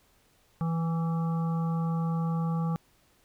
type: harmonic tone with a mistuned harmonic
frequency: 164.81 Hz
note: E3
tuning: in tune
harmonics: 1 / 3 / 5 / 7 / 8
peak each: -26 / -42 / -40 / -41 / -50 dBFS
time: 0.61-2.76 s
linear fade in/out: 0 ms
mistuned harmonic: 8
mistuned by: +24 cents
effects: pink hiss -65 dBFS RMS until 3.24 s